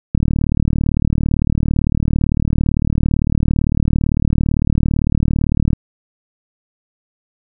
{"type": "click train", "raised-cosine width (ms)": 5, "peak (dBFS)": -3, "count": 212, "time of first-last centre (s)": [0.15, 5.732], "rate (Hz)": 37.8, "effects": []}